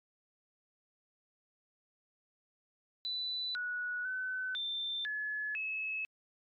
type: tone with pitch steps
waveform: sine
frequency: 3983 / 1467 / 1514 / 3567 / 1708 / 2587 Hz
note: B7 / F#6 / F#6 / A7 / G#6 / E7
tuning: +14 / -15 / +39 / +23 / +48 / -33 cents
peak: -34 dBFS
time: 3.05-6.05 s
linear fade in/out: 0 ms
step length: 500 ms
effects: MP3 96 kbps